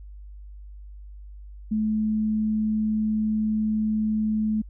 sine tone, 215.9 Hz, A3, 33 cents flat, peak -21 dBFS, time 1.71-4.62 s, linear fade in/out 10 ms, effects added 50 Hz sine -39 dBFS peak until 4.69 s

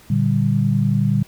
sine chord, G minor, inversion first, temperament equal, 116.54 / 146.83 / 196 Hz, Bb2 / D3 / G3, 0 / 0 / 0 cents, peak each -19 dBFS, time 0.1-1.23 s, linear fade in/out 5 ms, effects pink hiss -48 dBFS RMS until 1.27 s

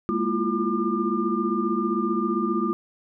sine tone cluster, 205.8 / 233 / 335.2 / 350.5 / 1201 Hz, G#3 / A#3 / E4 / F4 / D6, -16 / -1 / +29 / +6 / +38 cents, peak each -28 dBFS, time 0.09-2.73 s, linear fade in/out 0 ms, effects none

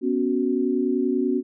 sine chord, B suspended second, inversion none, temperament equal, 246.9 / 277.2 / 370 Hz, B3 / C#4 / F#4, 0 / 0 / 0 cents, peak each -24 dBFS, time 0.01-1.43 s, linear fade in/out 50 ms, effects none

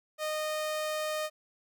sawtooth tone, 616 Hz, D#5, 17 cents flat, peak -27 dBFS, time 0.18-1.3 s, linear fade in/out 50 ms, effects none

